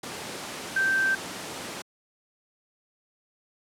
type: tone in noise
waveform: sine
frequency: 1562 Hz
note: G6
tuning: 7 cents flat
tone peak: -21 dBFS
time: 0.76-1.15 s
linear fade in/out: 5 ms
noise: pink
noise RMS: -35 dBFS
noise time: 0.03-1.82 s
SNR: +11 dB
effects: high-pass 200 Hz 12 dB/octave + low-pass 10000 Hz 12 dB/octave